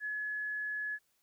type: tone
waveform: sine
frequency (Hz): 1700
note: G#6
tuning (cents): +40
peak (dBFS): -34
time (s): 0-0.99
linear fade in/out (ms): 50
effects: white hiss -75 dBFS RMS until 1.22 s